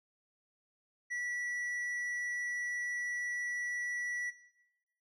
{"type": "tone with tanh clipping", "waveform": "triangle", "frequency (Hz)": 1949, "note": "B6", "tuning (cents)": -23, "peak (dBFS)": -36, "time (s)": [1.1, 4.31], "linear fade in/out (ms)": 20, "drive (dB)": 10, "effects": ["noise-tail reverb RT60 1.0 s tail -17 dB re dry"]}